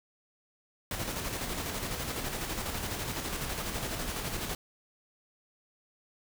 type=noise with tremolo; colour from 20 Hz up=pink; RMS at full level=-34 dBFS; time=0.91-4.55 s; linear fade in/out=2 ms; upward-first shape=square; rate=12 Hz; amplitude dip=35%; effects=none